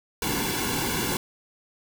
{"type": "noise with comb filter", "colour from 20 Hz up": "pink", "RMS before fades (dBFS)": -27, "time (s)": [0.22, 1.17], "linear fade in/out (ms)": 2, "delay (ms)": 1.6, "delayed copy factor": -0.9, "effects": []}